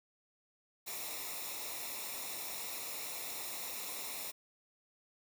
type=noise with comb filter; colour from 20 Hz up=white; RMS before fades=-42 dBFS; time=0.86-4.32 s; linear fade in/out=20 ms; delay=0.64 ms; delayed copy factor=-0.7; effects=none